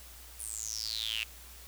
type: tone with high-pass filter sweep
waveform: sawtooth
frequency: 110.2 Hz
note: A2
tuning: 3 cents sharp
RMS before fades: -37 dBFS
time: 0.39-1.24 s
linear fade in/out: 10 ms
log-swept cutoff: 9900 to 2600 Hz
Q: 9.3
effects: added 60 Hz sine -52 dBFS peak until 1.67 s + white hiss -52 dBFS RMS until 1.67 s